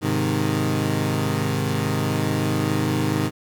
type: chord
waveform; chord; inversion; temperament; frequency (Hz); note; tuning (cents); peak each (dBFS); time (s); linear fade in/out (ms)
20% pulse; Ab major; none; equal; 103.83 / 130.81 / 155.56; Ab2 / C3 / Eb3; 0 / 0 / 0; -20; 0.01-3.31; 50
effects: none